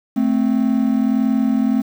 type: tone pair together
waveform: triangle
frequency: 220 / 261.6 Hz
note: A3 / C4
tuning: 0 / 0 cents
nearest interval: minor third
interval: 300 cents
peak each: -15 dBFS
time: 0.16-1.82 s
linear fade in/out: 10 ms
effects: 7-bit